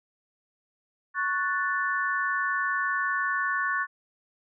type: chord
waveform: sine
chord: F# minor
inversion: second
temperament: equal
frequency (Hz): 1108.7 / 1480 / 1760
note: C#6 / F#6 / A6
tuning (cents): 0 / 0 / 0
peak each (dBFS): -29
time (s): 1.14-3.87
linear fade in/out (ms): 50
effects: none